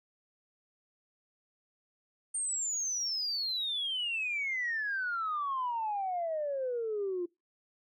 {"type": "exponential sweep", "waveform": "sine", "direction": "down", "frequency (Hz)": [8870, 344.1], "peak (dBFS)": -30, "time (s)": [2.34, 7.26], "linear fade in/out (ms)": 10, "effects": ["noise-tail reverb RT60 0.2 s tail -22 dB re dry", "tanh soft clip ceiling -26 dBFS"]}